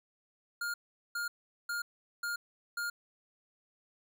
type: tone bursts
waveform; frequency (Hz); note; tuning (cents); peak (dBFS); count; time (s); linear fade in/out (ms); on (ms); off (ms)
square; 1414; F6; +21; -34; 5; 0.61-2.9; 5; 130; 410
effects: none